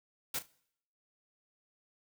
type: noise with echo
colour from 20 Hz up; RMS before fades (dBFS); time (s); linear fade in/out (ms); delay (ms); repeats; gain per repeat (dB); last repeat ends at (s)
white; -35; 0.34-0.39; 5; 36; 2; -14; 0.462
effects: noise-tail reverb RT60 0.7 s tail -23 dB re dry